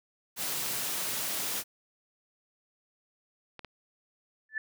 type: high-pass noise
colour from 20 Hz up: white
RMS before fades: -33 dBFS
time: 0.36-1.64 s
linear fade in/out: 50 ms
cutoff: 100 Hz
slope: 48 dB/octave
type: clicks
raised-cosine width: 0.3 ms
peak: -27 dBFS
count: 2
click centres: 3.593 / 3.647 s
type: tone with exponential growth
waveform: sine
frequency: 1750 Hz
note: A6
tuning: 10 cents flat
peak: -26 dBFS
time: 4.49-4.58 s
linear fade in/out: 2 ms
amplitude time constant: 18 ms
effects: none